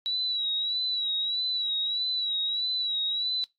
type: tone with vibrato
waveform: sine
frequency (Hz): 3896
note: B7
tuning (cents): -24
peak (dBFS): -26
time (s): 0.06-3.44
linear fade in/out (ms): 0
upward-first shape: sine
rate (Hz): 1.6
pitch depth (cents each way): 54
effects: noise-tail reverb RT60 0.2 s tail -21 dB re dry + AAC 48 kbps